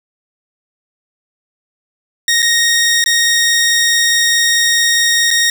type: tone with dropouts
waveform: 15% pulse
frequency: 1864.7 Hz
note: A#6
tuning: in tune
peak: -4 dBFS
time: 2.28-5.5 s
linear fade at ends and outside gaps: 2 ms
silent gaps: 2.421-2.426 / 3.041-3.06 / 5.306-5.311 s
effects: none